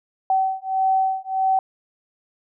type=beating tone pair; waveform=sine; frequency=763 / 764.6 Hz; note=G5 / G5; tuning=-47 / -43 cents; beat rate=1.6 Hz; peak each=-21 dBFS; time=0.3-1.59 s; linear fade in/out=2 ms; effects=none